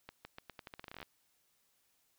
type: accelerating click train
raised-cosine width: 0.3 ms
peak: -30 dBFS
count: 17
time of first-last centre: 0.09-1.029 s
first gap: 160 ms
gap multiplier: 0.84
effects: white hiss -75 dBFS RMS until 2.18 s